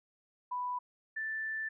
sine tone pair in turn, 990 / 1764 Hz, B5 / A6, +4 / +4 cents, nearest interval minor seventh, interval 1000 cents, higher second, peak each -33 / -34 dBFS, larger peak first, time 0.51-0.79 / 1.16-1.69 s, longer second, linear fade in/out 10 ms, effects none

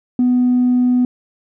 triangle tone with tanh clipping, 248.4 Hz, B3, 10 cents sharp, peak -11 dBFS, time 0.19-1.05 s, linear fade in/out 2 ms, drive 5 dB, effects none

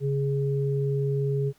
sine tone pair together, 138.59 / 415.3 Hz, C#3 / G#4, 0 / 0 cents, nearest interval octave + perfect fifth, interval 1900 cents, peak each -24 / -28 dBFS, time 0-1.53 s, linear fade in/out 50 ms, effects pink hiss -62 dBFS RMS until 1.58 s

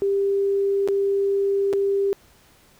sine tone with dropouts, 396.3 Hz, G4, 19 cents sharp, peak -18 dBFS, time 0.02-2.13 s, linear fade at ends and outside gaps 0 ms, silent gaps 0.876-0.886 / 1.729-1.735 s, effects pink hiss -55 dBFS RMS until 2.79 s

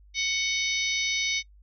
harmonic tone with a mistuned harmonic, 741 Hz, F#5, 2 cents sharp, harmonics 3 / 4 / 5 / 6 / 7 / 8, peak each -28 / -35 / -30 / -36 / -36 / -33 dBFS, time 0.14-1.43 s, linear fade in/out 50 ms, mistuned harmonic 4, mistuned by +38 cents, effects noise-tail reverb RT60 0.1 s tail -24 dB re dry + added 50 Hz sine -51 dBFS peak until 1.62 s

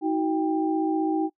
sine tone cluster, 316.5 / 372 / 793 Hz, D#4 / F#4 / G5, +30 / +9 / +20 cents, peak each -23 / -29 / -29 dBFS, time 0.01-1.3 s, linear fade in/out 50 ms, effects noise-tail reverb RT60 0.1 s tail -24 dB re dry

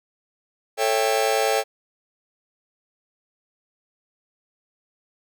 45% pulse chord, A dominant seventh, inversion none, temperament just, 440 / 550 / 660 / 792 Hz, A4 / C#5 / E5 / G5, 0 / -14 / +2 / +18 cents, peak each -24 / -25 / -27 / -24 dBFS, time 0.77-1.64 s, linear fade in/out 50 ms, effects none

